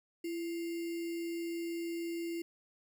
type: tone with sample-and-hold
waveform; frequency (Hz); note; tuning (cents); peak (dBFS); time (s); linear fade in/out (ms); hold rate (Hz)
sine; 336.9; E4; +38; -35; 0.24-2.42; 5; 2450
effects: none